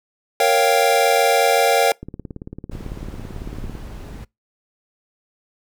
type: chord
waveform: square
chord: G half-diminished seventh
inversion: first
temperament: equal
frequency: 466.2 / 554.4 / 698.5 / 784 Hz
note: Bb4 / Db5 / F5 / G5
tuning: 0 / 0 / 0 / 0 cents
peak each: -20 dBFS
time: 0.4-1.92 s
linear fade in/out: 2 ms
type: click train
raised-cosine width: 3 ms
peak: -19 dBFS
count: 32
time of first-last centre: 2.03-3.752 s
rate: 18 Hz
type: noise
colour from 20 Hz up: brown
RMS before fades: -33 dBFS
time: 2.71-4.25 s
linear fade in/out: 10 ms
effects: noise-tail reverb RT60 0.2 s tail -25 dB re dry